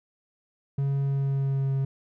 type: tone with pitch glide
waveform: triangle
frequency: 138.59 to 135.58 Hz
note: C#3 to C#3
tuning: 0 to -38 cents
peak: -21 dBFS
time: 0.78-1.85 s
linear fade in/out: 5 ms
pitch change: -38 cents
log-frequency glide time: 1.01-1.74 s
effects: none